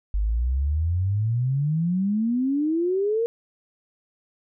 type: exponential sweep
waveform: sine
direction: up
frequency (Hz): 49 to 472.7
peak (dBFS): -20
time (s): 0.14-3.26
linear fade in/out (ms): 0
effects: none